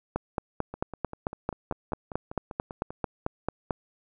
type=two click trains; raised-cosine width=1 ms; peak=-13 / -23 dBFS; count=17 / 12; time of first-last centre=0.16-3.708 / 0.74-2.905 s; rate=4.51 / 5.08 Hz; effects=none